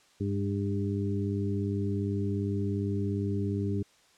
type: harmonic tone with a mistuned harmonic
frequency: 100 Hz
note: G2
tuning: 35 cents sharp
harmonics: 1 / 2 / 3 / 4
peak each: -30 / -33 / -35 / -36 dBFS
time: 0.2-3.83 s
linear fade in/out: 10 ms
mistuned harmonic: 2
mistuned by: +23 cents
effects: white hiss -62 dBFS RMS until 4.17 s + low-pass 7000 Hz 12 dB/octave